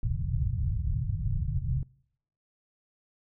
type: low-pass noise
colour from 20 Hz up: white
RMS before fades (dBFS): -29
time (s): 0.03-1.83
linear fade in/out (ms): 2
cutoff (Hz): 140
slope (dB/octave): 48
effects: noise-tail reverb RT60 0.7 s tail -24 dB re dry

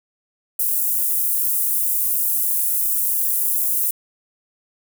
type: high-pass noise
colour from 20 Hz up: pink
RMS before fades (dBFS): -20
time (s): 0.59-3.91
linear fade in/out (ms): 5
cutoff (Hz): 11000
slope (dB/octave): 24
effects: none

